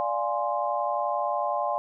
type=chord; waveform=sine; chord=D half-diminished seventh; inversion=none; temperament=equal; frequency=587.3 / 698.5 / 830.6 / 1046.5 Hz; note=D5 / F5 / Ab5 / C6; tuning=0 / 0 / 0 / 0 cents; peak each=-30 dBFS; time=0-1.78 s; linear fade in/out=0 ms; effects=none